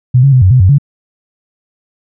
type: tone with pitch steps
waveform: sine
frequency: 125.8 / 138.3 / 128.4 / 93 / 128.2 / 93.1 / 141.8 Hz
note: B2 / C#3 / C3 / F#2 / C3 / F#2 / C#3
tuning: +32 / -4 / -32 / +9 / -35 / +11 / +40 cents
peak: -3 dBFS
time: 0.14-0.784 s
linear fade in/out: 10 ms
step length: 92 ms
effects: none